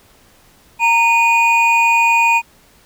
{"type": "tone pair together", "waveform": "triangle", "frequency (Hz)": [925, 2467], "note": ["A#5", "D#7"], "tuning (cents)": [-14, -15], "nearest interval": "octave + perfect fourth", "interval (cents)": 1699, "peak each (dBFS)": -11, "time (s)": [0.79, 2.42], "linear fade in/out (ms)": 50, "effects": ["pink hiss -50 dBFS RMS until 2.85 s"]}